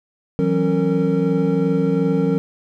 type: tone cluster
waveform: triangle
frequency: 163.4 / 186.1 / 272.8 / 457.5 Hz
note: E3 / F#3 / C#4 / A#4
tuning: -15 / +10 / -28 / -32 cents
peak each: -19 dBFS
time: 0.39-2.38 s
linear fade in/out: 0 ms
effects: none